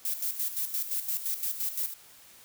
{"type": "noise with tremolo", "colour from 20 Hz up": "violet", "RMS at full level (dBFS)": -30, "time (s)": [0.05, 1.94], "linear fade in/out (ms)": 2, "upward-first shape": "square", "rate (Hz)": 5.8, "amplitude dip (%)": 65, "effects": ["white hiss -54 dBFS RMS until 2.44 s"]}